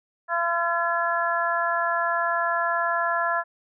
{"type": "harmonic tone", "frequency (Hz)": 340.2, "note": "F4", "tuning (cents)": -45, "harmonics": [2, 3, 4, 5], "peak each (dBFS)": [-27, -27, -27, -27], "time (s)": [0.28, 3.44], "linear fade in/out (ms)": 50, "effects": []}